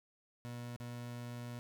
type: tone with dropouts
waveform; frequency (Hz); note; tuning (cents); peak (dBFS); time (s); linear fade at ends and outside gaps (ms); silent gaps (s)
30% pulse; 120.5; B2; -42; -40; 0.45-1.59; 0; 0.763-0.801
effects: none